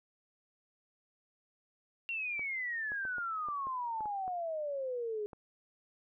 sine exponential sweep, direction down, 2764 to 410 Hz, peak -34 dBFS, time 2.09-5.26 s, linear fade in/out 0 ms
clicks, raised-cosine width 1 ms, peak -34 dBFS, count 10, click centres 2.394 / 2.919 / 3.052 / 3.183 / 3.486 / 3.67 / 4.007 / 4.057 / 4.279 / 5.332 s
effects none

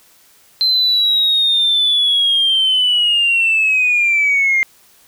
sine linear sweep, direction down, 4107 to 2100 Hz, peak -10 dBFS, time 0.61-4.63 s, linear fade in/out 0 ms, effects tanh soft clip ceiling -7 dBFS + white hiss -50 dBFS RMS until 5.07 s

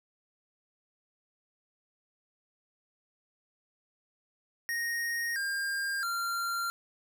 square tone with pitch steps, 1864.7 / 1604.7 / 1380.9 Hz, A#6 / G6 / F6, 0 / +40 / -20 cents, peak -31 dBFS, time 4.69-6.7 s, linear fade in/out 0 ms, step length 670 ms, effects none

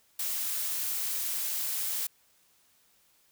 blue noise, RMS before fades -32 dBFS, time 0.19-2.07 s, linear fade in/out 5 ms, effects white hiss -66 dBFS RMS until 3.31 s

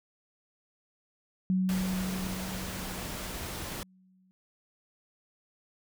sine tone with exponential decay, 186.4 Hz, F#3, 13 cents sharp, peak -23 dBFS, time 1.5-4.31 s, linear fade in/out 0 ms, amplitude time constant 610 ms
pink noise, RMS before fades -38 dBFS, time 1.69-3.83 s, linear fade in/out 0 ms
effects none

